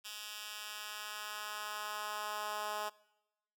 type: tone with high-pass filter sweep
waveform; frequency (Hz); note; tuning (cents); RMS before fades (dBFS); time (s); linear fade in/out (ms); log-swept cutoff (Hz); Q
10% pulse; 210.5; G#3; +24; -42; 0.04-2.9; 20; 2900 to 720; 1.1
effects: noise-tail reverb RT60 0.9 s tail -22 dB re dry